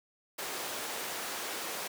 pink high-pass noise, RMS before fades -38 dBFS, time 0.38-1.88 s, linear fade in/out 10 ms, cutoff 430 Hz, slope 12 dB/octave, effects none

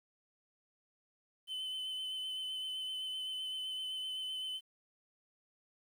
triangle tone with vibrato, 3044 Hz, F#7, 48 cents sharp, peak -36 dBFS, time 1.47-4.61 s, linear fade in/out 50 ms, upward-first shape sine, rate 7.8 Hz, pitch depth 17 cents each way, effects 11-bit

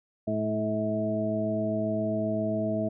harmonic tone with a mistuned harmonic, 107.5 Hz, A2, 40 cents flat, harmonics 1 / 2 / 3 / 4 / 6, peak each -35 / -30 / -34 / -38 / -29 dBFS, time 0.27-2.89 s, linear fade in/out 10 ms, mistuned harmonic 1, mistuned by +31 cents, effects none

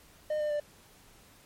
triangle tone with pitch steps, 609 / 599.9 / 591 Hz, D#5 / D5 / D5, -37 / +37 / +11 cents, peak -26 dBFS, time 0.3-0.6 s, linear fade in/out 5 ms, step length 100 ms, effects pink hiss -58 dBFS RMS until 1.45 s + MP3 64 kbps

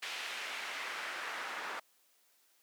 pink noise with band-pass filter sweep, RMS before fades -41 dBFS, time 0.02-1.8 s, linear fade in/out 10 ms, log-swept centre 2700 to 1300 Hz, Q 1.3, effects white hiss -70 dBFS RMS until 2.62 s + high-pass 300 Hz 12 dB/octave

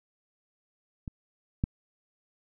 clicks, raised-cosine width 5 ms, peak -24 / -13 dBFS, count 2, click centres 1.078 / 1.639 s, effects none

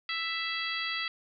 harmonic tone, 661 Hz, E5, 5 cents sharp, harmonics 2 / 3 / 4 / 5 / 6 / 7, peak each -39 / -35 / -38 / -37 / -41 / -40 dBFS, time 0.09-1.08 s, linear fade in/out 2 ms, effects none

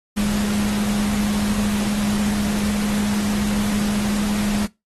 sine tone in noise, 207 Hz, G#3, 5 cents flat, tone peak -19 dBFS, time 0.16-4.67 s, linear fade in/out 20 ms, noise pink, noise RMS -28 dBFS, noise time 0.16-4.67 s, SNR +6 dB, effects noise-tail reverb RT60 0.2 s tail -20 dB re dry + AAC 32 kbps

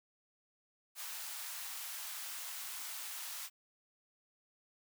white high-pass noise, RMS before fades -44 dBFS, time 0.95-3.5 s, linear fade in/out 50 ms, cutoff 770 Hz, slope 24 dB/octave, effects none

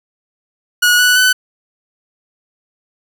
sawtooth tone with pitch steps, 1456 / 1479.7 / 1503.9 Hz, F#6 / F#6 / F#6, -28 / 0 / +28 cents, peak -5 dBFS, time 0.82-1.33 s, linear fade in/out 10 ms, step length 170 ms, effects none

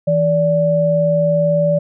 sine tone pair together, 163.04 / 581 Hz, E3 / D5, -19 / -19 cents, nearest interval octave + minor seventh, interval 2200 cents, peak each -17 / -13 dBFS, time 0.07-1.79 s, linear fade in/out 10 ms, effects none

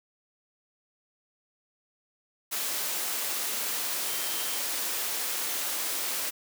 sine tone in noise, 3136 Hz, G7, in tune, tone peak -42 dBFS, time 4.06-4.61 s, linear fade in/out 20 ms, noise white, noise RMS -31 dBFS, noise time 2.51-6.31 s, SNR -14 dB, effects high-pass 300 Hz 12 dB/octave

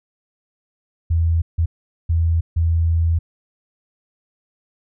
sine tone bursts at uneven times, 82.8 Hz, E2, 8 cents sharp, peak -14 dBFS, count 4, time 1.1-1.42 / 1.58-1.66 / 2.09-2.41 / 2.56-3.19 s, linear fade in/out 10 ms, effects none

